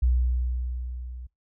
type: tone with level ramp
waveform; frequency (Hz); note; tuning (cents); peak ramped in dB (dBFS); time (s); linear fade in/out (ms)
sine; 61.74; B1; 0; -17 to -36; 0.02-1.27; 10
effects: noise-tail reverb RT60 0.2 s tail -26 dB re dry